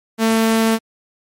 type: tone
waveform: sawtooth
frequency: 224 Hz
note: A3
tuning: 31 cents sharp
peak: -9 dBFS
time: 0.18-0.79 s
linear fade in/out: 50 ms
effects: MP3 64 kbps